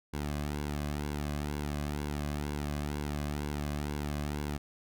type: tone with flanger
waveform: sawtooth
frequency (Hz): 73.42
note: D2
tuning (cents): 0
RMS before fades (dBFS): -35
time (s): 0.13-4.58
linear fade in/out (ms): 10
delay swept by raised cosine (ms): 1.6 to 2.21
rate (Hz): 2.1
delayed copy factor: -0.6
effects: none